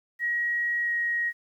sine tone with pitch glide, 1900 to 1888 Hz, A#6 to A#6, +33 to +22 cents, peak -24 dBFS, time 0.19-1.33 s, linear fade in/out 50 ms, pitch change -11 cents, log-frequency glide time 0.82-0.93 s, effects 10-bit

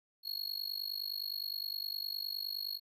square tone with amplitude modulation, 4318 Hz, C#8, 46 cents flat, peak -33 dBFS, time 0.23-2.8 s, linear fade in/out 50 ms, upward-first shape sine, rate 49.7 Hz, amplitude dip 100%, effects none

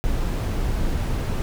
brown noise, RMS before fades -23 dBFS, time 0.04-1.42 s, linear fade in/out 0 ms, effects none

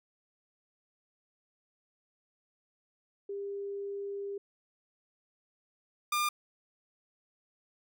sine / sawtooth tone pair in turn, 400.1 / 1202.8 Hz, G4 / D6, +35 / +41 cents, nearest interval octave + perfect fifth, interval 1906 cents, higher second, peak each -35 / -24 dBFS, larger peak second, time 3.29-4.38 / 6.12-6.29 s, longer first, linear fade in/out 5 ms, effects none

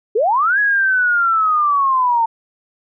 sine linear two-way sweep, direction up then down, 389.6 to 1684 to 899 Hz, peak -12 dBFS, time 0.15-2.26 s, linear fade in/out 10 ms, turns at 0.59 s, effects none

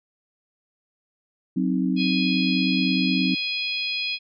sine chord, C diminished, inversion second, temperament equal, 185 / 261.6 / 311.1 Hz, Gb3 / C4 / Eb4, 0 / 0 / 0 cents, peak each -23 / -23 / -27 dBFS, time 1.56-3.35 s, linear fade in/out 10 ms
harmonic tone, 830.6 Hz, G#5, in tune, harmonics 3 / 4 / 5 / 6, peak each -27 / -29 / -31 / -33 dBFS, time 1.96-4.19 s, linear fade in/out 50 ms
effects MP3 64 kbps

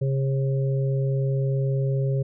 harmonic tone, 135.2 Hz, C#3, 43 cents flat, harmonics 1 / 3 / 4, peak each -21 / -31 / -33 dBFS, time 0.01-2.23 s, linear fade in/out 10 ms, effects none

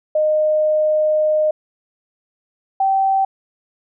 sine tone pair in turn, 615 / 774.9 Hz, D#5 / G5, -20 / -20 cents, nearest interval major third, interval 400 cents, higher second, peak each -13 dBFS, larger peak neither, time 0.15-1.51 / 2.8-3.25 s, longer first, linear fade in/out 5 ms, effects none

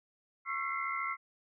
sine tone cluster, 1098 / 1346 / 2049 / 2123 Hz, C#6 / E6 / C7 / C7, -17 / +36 / -37 / +25 cents, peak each -38 / -37 / -39 / -40 dBFS, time 0.45-1.17 s, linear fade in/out 50 ms, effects none

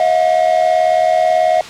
triangle tone pair together, 639.7 / 718 Hz, D#5 / F5, +48 / +48 cents, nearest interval major second, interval 200 cents, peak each -11 dBFS, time 0-1.61 s, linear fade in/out 2 ms, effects white hiss -30 dBFS RMS until 1.69 s + low-pass 5000 Hz 12 dB/octave

